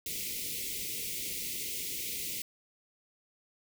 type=band-stop noise; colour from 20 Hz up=white; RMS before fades=-37 dBFS; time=0.06-2.42 s; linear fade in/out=2 ms; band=510 to 2000 Hz; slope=96 dB/octave; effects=none